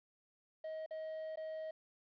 triangle tone with dropouts, 632 Hz, D#5, 27 cents sharp, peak -39 dBFS, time 0.64-1.71 s, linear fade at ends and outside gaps 5 ms, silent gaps 0.862-0.908 / 1.358-1.372 s, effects resampled to 11025 Hz + 12-bit

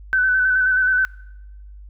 sine tone with vibrato, 1515 Hz, F#6, 40 cents sharp, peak -14 dBFS, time 0.13-1.05 s, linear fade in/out 0 ms, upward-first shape square, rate 9.4 Hz, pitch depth 25 cents each way, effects noise-tail reverb RT60 0.9 s tail -24 dB re dry + added 50 Hz sine -37 dBFS peak until 1.89 s

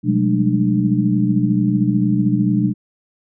sine tone cluster, 125.9 / 182.2 / 197.8 / 211.2 / 299 Hz, B2 / F#3 / G3 / G#3 / D4, +34 / -26 / +16 / +29 / +31 cents, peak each -20 dBFS, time 0.03-2.74 s, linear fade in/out 50 ms, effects none

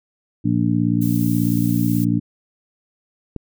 harmonic tone, 58.27 Hz, A#1, in tune, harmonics 2 / 3 / 4 / 5, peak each -21 / -21 / -21 / -21 dBFS, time 0.44-2.2 s, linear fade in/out 20 ms
violet noise, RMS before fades -33 dBFS, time 1.01-2.05 s, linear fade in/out 10 ms
click, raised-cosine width 3 ms, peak -15 dBFS, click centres 3.363 s
effects none

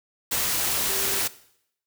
sine tone in noise, 392 Hz, G4, in tune, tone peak -35 dBFS, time 0.89-1.2 s, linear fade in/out 10 ms, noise white, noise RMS -25 dBFS, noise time 0.31-1.28 s, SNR -13 dB, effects noise-tail reverb RT60 0.7 s tail -18 dB re dry

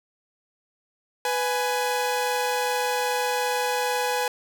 sawtooth tone pair together, 496.2 / 834.5 Hz, B4 / G#5, +8 / +8 cents, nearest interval major sixth, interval 900 cents, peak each -22 / -22 dBFS, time 1.25-4.28 s, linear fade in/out 2 ms, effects none

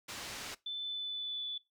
white low-pass noise, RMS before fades -44 dBFS, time 0.08-0.55 s, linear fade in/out 10 ms, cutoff 5500 Hz, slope 12 dB/octave
sine tone with pitch glide, 3520 to 3470 Hz, A7 to A7, 0 to -25 cents, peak -36 dBFS, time 0.66-1.58 s, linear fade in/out 5 ms, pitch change -25 cents, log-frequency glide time 0.77-1.46 s
effects noise-tail reverb RT60 0.2 s tail -20 dB re dry

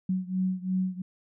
sine beating tone pair, 185 / 187.9 Hz, F#3 / F#3, 0 / +27 cents, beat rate 2.9 Hz, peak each -28 / -30 dBFS, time 0.09-1.02 s, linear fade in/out 5 ms, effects none

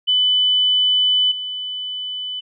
sine tone with level steps, 3000 Hz, F#7, 23 cents sharp, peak -13 / -24 dBFS, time 0.07-2.41 s, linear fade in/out 20 ms, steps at 1.31 s, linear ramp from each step 10 ms, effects none

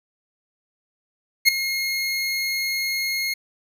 25% pulse tone with ADSR envelope, 2150 Hz, C7, 47 cents sharp, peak -5 dBFS, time 1.45-3.34 s, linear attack 34 ms, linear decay 6 ms, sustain -14 dB, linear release 8 ms, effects none

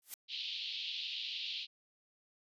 blue noise with exponential growth, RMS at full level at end -38 dBFS, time 0.02-0.14 s, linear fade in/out 1 ms, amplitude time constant 26 ms
pink band-pass noise, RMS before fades -41 dBFS, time 0.28-1.67 s, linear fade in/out 50 ms, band 2800 to 4300 Hz, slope 48 dB/octave
effects resampled to 32000 Hz

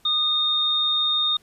sine tone pair together, 1227 / 3677 Hz, D#6 / A#7, -25 / -24 cents, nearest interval octave + perfect fifth, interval 1901 cents, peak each -30 / -19 dBFS, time 0.05-1.37 s, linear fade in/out 5 ms, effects pink hiss -59 dBFS RMS until 1.42 s + resampled to 32000 Hz

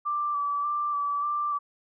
sine tone with vibrato, 1166 Hz, D6, 13 cents flat, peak -25 dBFS, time 0.05-1.59 s, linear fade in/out 20 ms, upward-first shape square, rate 1.7 Hz, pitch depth 20 cents each way, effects none

